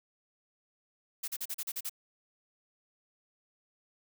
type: noise bursts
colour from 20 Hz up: blue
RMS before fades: -36 dBFS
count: 8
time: 1.23-1.896 s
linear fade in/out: 10 ms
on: 50 ms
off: 38 ms
effects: none